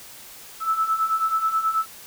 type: beating tone pair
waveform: sine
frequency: 1306 / 1315.3 Hz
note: E6 / E6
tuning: -17 / -4 cents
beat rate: 9.3 Hz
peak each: -26 / -21 dBFS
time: 0.6-1.86 s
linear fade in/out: 50 ms
effects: white hiss -43 dBFS RMS until 2.06 s